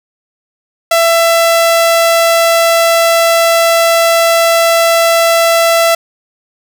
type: tone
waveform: sawtooth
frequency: 668 Hz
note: E5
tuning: 23 cents sharp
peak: -3 dBFS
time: 0.91-5.95 s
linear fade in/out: 5 ms
effects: none